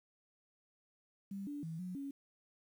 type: tone with pitch steps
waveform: sine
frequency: 197.1 / 289.7 / 162.3 / 182 / 278.2 Hz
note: G3 / D4 / E3 / F#3 / C#4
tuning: +10 / -24 / -27 / -28 / +6 cents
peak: -40 dBFS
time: 1.31-2.11 s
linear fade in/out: 5 ms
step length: 160 ms
effects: 11-bit